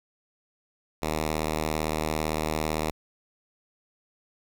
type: tone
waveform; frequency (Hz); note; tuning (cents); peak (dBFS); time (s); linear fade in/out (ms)
5% pulse; 77.78; D#2; 0; -15; 1.02-2.91; 5
effects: none